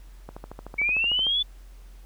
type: click train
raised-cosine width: 1 ms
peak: -24 dBFS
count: 14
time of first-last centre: 0.29-1.267 s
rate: 13.3 Hz
type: linear sweep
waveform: sine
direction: up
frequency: 2230 to 3499 Hz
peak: -21 dBFS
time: 0.78-1.43 s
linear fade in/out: 10 ms
effects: added 44 Hz sine -43 dBFS peak until 2.05 s + pink hiss -59 dBFS RMS until 2.05 s